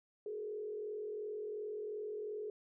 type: tone with frequency modulation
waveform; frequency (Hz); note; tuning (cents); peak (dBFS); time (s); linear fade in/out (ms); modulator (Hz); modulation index
sine; 423.9; G#4; +35; -39; 0.26-2.5; 2; 42.8; 0.65
effects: none